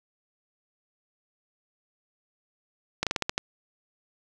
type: slowing click train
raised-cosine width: 0.2 ms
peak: -8 dBFS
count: 7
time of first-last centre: 3.03-3.379 s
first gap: 37 ms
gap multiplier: 1.18
effects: none